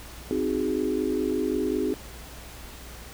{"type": "chord", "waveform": "sine", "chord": "Ab dominant seventh", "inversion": "first", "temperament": "equal", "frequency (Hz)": [261.6, 311.1, 370, 415.3], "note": ["C4", "Eb4", "Gb4", "Ab4"], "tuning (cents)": [0, 0, 0, 0], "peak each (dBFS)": -29, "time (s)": [0.31, 1.94], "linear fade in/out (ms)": 0, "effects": ["added 60 Hz sine -44 dBFS peak until 3.13 s", "pink hiss -44 dBFS RMS until 3.13 s"]}